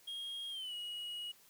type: tone with pitch glide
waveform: triangle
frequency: 3256 to 2901 Hz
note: G#7 to F#7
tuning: -35 to -35 cents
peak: -39 dBFS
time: 0.07-1.32 s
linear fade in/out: 10 ms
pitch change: -200 cents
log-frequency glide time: 0.5-0.74 s
effects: white hiss -64 dBFS RMS until 1.49 s